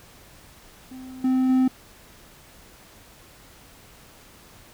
triangle tone with level steps, 258.6 Hz, C4, 20 cents flat, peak -35 / -16 / -14 dBFS, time 0.91-1.68 s, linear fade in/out 5 ms, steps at 1.24 / 1.49 s, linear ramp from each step 5 ms, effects pink hiss -50 dBFS RMS until 4.73 s

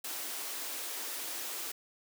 white high-pass noise, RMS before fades -39 dBFS, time 0.04-1.72 s, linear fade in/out 5 ms, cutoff 250 Hz, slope 96 dB/octave, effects none

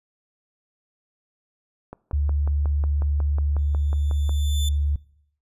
click train, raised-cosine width 1 ms, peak -22 dBFS, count 14, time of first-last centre 1.93-4.294 s, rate 5.5 Hz
sine tone, 72.5 Hz, D2, 22 cents flat, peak -19 dBFS, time 2.13-4.96 s, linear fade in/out 5 ms
sawtooth tone with exponential growth, 3520 Hz, A7, in tune, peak -24 dBFS, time 3.58-4.69 s, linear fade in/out 5 ms, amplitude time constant 240 ms
effects noise-tail reverb RT60 0.7 s tail -22 dB re dry + resampled to 32000 Hz

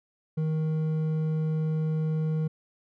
triangle tone with hard clipping, 157 Hz, D#3, 16 cents sharp, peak -26 dBFS, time 0.37-2.48 s, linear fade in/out 10 ms, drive 9 dB, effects none

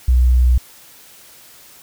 sine tone, 62.1 Hz, B1, 10 cents sharp, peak -9 dBFS, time 0.08-0.58 s, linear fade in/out 5 ms, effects white hiss -44 dBFS RMS until 1.82 s

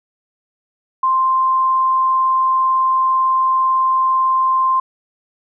sine tone, 1047 Hz, C6, 1 cent sharp, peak -12 dBFS, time 1.03-4.8 s, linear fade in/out 5 ms, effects none

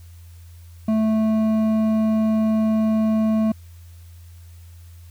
sine tone with hard clipping, 219 Hz, A3, 8 cents flat, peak -18 dBFS, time 0.88-3.52 s, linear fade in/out 5 ms, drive 8 dB, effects added 85 Hz sine -40 dBFS peak until 5.1 s + white hiss -56 dBFS RMS until 5.1 s

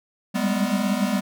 square tone cluster, 193.3 / 200.5 / 210.6 / 248.4 Hz, G3 / G3 / G#3 / B3, -24 / +39 / +24 / +10 cents, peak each -27 dBFS, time 0.34-1.21 s, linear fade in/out 20 ms, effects none

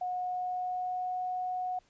sine tone with pitch glide, 727 to 732.9 Hz, F#5 to F#5, -31 to -17 cents, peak -31 dBFS, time 0.01-1.79 s, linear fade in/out 5 ms, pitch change +14 cents, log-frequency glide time 0.22-1.21 s, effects pink hiss -68 dBFS RMS until 1.89 s + resampled to 16000 Hz

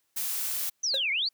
blue noise, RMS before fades -31 dBFS, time 0.16-0.7 s, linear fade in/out 10 ms
sine exponential two-way sweep, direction down then up, 6272 to 2093 to 4793 Hz, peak -25 dBFS, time 0.83-1.29 s, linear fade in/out 10 ms, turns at 1.11 s
square tone with exponential decay, 539 Hz, C#5, 49 cents flat, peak -29 dBFS, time 0.94-1.04 s, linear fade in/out 1 ms, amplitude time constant 20 ms
effects white hiss -74 dBFS RMS until 1.33 s + high-pass 80 Hz 12 dB/octave

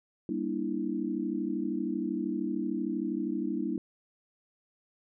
sine chord, E half-diminished seventh, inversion first, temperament just, 197.78 / 237.3 / 296.7 / 329.6 Hz, G3 / Bb3 / D4 / E4, +16 / +31 / +18 / 0 cents, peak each -36 / -35 / -34 / -34 dBFS, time 0.29-3.78 s, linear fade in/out 2 ms, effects none

